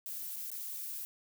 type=noise with dropouts; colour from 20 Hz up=violet; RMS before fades=-41 dBFS; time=0.06-1.05 s; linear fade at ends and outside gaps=0 ms; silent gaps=0.36-0.364 / 0.503-0.516 s; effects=none